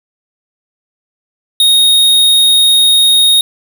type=tone; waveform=square; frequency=3729 Hz; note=A#7; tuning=in tune; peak=-6 dBFS; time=1.6-3.41 s; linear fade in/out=2 ms; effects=none